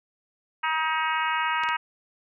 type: harmonic tone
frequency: 316.8 Hz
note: D#4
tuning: 31 cents sharp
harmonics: 3 / 4 / 5 / 6 / 7 / 8 / 9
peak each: -27 / -29 / -31 / -33 / -34 / -35 / -36 dBFS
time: 0.63-1.77 s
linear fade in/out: 10 ms
type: clicks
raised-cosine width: 0.2 ms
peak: -19 dBFS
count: 2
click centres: 1.636 / 1.689 s
effects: none